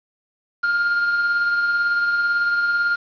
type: tone with tremolo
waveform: triangle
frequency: 1407 Hz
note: F6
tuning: 12 cents sharp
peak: -14 dBFS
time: 0.63-2.96 s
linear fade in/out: 10 ms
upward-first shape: sine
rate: 18 Hz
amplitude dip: 30%
effects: resampled to 11025 Hz + 7-bit